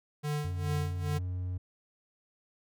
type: tone with tremolo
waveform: square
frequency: 148.4 Hz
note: D3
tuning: 18 cents sharp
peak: -30 dBFS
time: 0.23-1.19 s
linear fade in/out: 20 ms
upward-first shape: sine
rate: 2.4 Hz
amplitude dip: 85%
type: tone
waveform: triangle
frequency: 90.8 Hz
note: F#2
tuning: 32 cents flat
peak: -30 dBFS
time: 0.44-1.58 s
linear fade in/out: 10 ms
effects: none